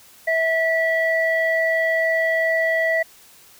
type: tone pair together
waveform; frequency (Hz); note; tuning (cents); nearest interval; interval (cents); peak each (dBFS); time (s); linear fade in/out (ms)
sine; 652 / 1953.8; E5 / B6; -19 / -19; octave + perfect fifth; 1900; -19 / -19; 0.27-3.03; 10
effects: tanh soft clip ceiling -10 dBFS + white hiss -49 dBFS RMS until 3.59 s